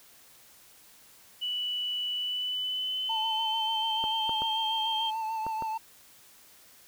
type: tone with pitch glide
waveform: sine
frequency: 2960 to 3172 Hz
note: F#7 to G7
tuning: 0 to +20 cents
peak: -29 dBFS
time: 1.41-5.11 s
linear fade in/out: 20 ms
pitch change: +120 cents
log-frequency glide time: 2.14-4.5 s
type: tone with vibrato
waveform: triangle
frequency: 886 Hz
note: A5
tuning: 12 cents sharp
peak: -28 dBFS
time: 3.09-5.78 s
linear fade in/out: 10 ms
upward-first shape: sine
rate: 6.8 Hz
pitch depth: 34 cents each way
type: clicks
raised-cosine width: 1 ms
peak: -23 dBFS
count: 5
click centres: 4.04 / 4.294 / 4.42 / 5.466 / 5.623 s
effects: white hiss -56 dBFS RMS until 6.87 s